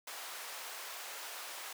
pink high-pass noise, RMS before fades -45 dBFS, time 0.07-1.73 s, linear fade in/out 5 ms, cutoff 700 Hz, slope 12 dB/octave, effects high-pass 400 Hz 12 dB/octave

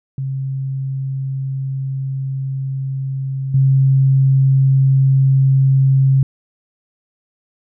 sine tone with level steps, 134.5 Hz, C3, 48 cents sharp, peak -19 / -9 dBFS, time 0.18-6.23 s, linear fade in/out 2 ms, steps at 3.54 s, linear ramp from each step 5 ms, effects none

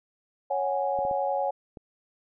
sine chord, C# suspended fourth, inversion none, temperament equal, 554.4 / 740 / 830.6 Hz, C#5 / F#5 / G#5, 0 / 0 / 0 cents, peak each -28 / -30 / -29 dBFS, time 0.5-1.51 s, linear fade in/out 10 ms
clicks, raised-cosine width 2 ms, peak -28 dBFS, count 4, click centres 0.989 / 1.051 / 1.112 / 1.772 s
effects none

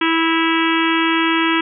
harmonic tone with a mistuned harmonic, 327.6 Hz, E4, 11 cents flat, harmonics 1 / 3 / 4 / 5 / 6 / 7 / 8 / 9 / 10, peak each -17 / -22 / -23 / -24 / -25 / -25 / -26 / -27 / -27 dBFS, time 0.01-1.61 s, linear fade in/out 5 ms, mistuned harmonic 9, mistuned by -47 cents, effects none

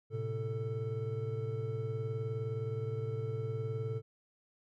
triangle tone cluster, 111.8 / 131.2 / 443.5 Hz, A2 / C3 / A4, +28 / +5 / +14 cents, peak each -35 / -38 / -37 dBFS, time 0.1-4.02 s, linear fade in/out 50 ms, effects none

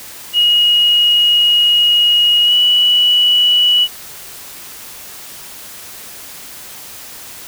sine tone with pitch glide, 2888 to 2942 Hz, F#7 to F#7, -43 to -11 cents, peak -8 dBFS, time 0.33-3.88 s, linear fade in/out 50 ms, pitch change +32 cents, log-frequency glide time 2.45-2.53 s, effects white hiss -33 dBFS RMS until 7.47 s

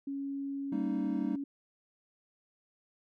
sine tone with pitch glide, 277.2 to 279.8 Hz, C#4 to C#4, 0 to +16 cents, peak -34 dBFS, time 0.07-1.44 s, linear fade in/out 5 ms, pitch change +16 cents, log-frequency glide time 0.6-1.33 s
triangle chord, Eb major, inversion first, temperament equal with one note detuned, 196 / 229.9 / 311.1 Hz, G3 / Bb3 / Eb4, 0 / -24 / 0 cents, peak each -34 dBFS, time 0.72-1.36 s, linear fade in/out 5 ms
effects none

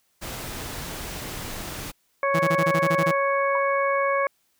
pink noise, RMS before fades -34 dBFS, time 0.21-1.92 s, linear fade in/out 20 ms
harmonic tone, 554.4 Hz, C#5, in tune, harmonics 1 / 2 / 3 / 4, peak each -23 / -24 / -30 / -30 dBFS, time 2.23-4.27 s, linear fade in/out 2 ms
sawtooth tone bursts, 164.9 Hz, E3, 1 cent sharp, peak -18 dBFS, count 10, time 2.34-3.115 s, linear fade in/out 10 ms, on 55 ms, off 25 ms
sine tone with exponential decay, 987.8 Hz, B5, in tune, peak -23 dBFS, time 3.55-3.66 s, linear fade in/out 1 ms, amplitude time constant 22 ms
effects white hiss -68 dBFS RMS until 4.59 s

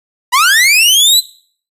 sawtooth linear sweep, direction up, 932.3 to 4082 Hz, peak -3 dBFS, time 0.32-1.21 s, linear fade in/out 20 ms, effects noise-tail reverb RT60 0.5 s tail -19 dB re dry + resampled to 32000 Hz

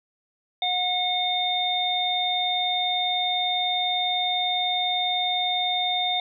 harmonic tone, 726 Hz, F#5, 33 cents flat, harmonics 1 / 3 / 5, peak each -26 / -33 / -24 dBFS, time 0.62-6.2 s, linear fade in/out 2 ms, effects none

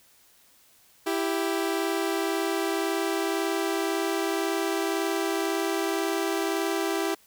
sawtooth tone pair together, 330.1 / 392 Hz, E4 / G4, +2 / 0 cents, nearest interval minor third, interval 298 cents, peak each -24 dBFS, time 1.06-7.15 s, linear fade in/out 10 ms, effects white hiss -59 dBFS RMS until 7.26 s

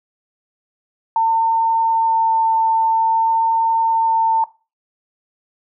sine tone with vibrato, 901 Hz, A5, 41 cents sharp, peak -12 dBFS, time 1.16-4.44 s, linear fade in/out 2 ms, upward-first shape sine, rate 0.5 Hz, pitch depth 9 cents each way, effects noise-tail reverb RT60 0.3 s tail -18 dB re dry

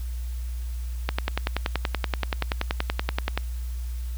click train, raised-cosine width 0.3 ms, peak -8 dBFS, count 25, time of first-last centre 1.09-3.376 s, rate 10.5 Hz, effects added 60 Hz sine -28 dBFS peak until 4.17 s + white hiss -50 dBFS RMS until 4.17 s

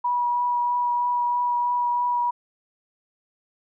sine tone with vibrato, 970 Hz, B5, 31 cents flat, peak -20 dBFS, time 0.04-2.31 s, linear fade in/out 10 ms, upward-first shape triangle, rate 3.1 Hz, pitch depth 13 cents each way, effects none

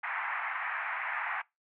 white band-pass noise, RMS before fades -35 dBFS, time 0.03-1.42 s, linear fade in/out 10 ms, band 770 to 2200 Hz, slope 48 dB/octave, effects noise-tail reverb RT60 0.2 s tail -22 dB re dry

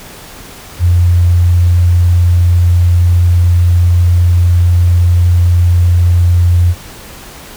sine tone, 87.6 Hz, F2, 6 cents sharp, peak -5 dBFS, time 0.79-6.75 s, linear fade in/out 50 ms, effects pink hiss -32 dBFS RMS until 7.56 s

